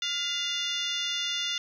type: harmonic tone with a mistuned harmonic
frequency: 705 Hz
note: F5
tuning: 16 cents sharp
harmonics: 2 / 3 / 4 / 5 / 6 / 7 / 8 / 9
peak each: -39 / -39 / -33 / -31 / -42 / -42 / -43 / -41 dBFS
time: 0.02-1.58 s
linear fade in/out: 2 ms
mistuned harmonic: 3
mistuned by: -70 cents
effects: 10-bit